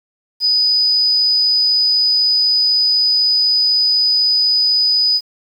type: tone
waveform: sine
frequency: 4978 Hz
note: D#8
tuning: in tune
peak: -11 dBFS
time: 0.4-5.21 s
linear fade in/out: 50 ms
effects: 7-bit